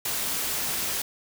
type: noise with amplitude modulation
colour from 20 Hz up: white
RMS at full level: -27 dBFS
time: 0.05-1.02 s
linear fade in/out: 5 ms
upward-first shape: sine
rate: 281 Hz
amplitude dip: 35%
effects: none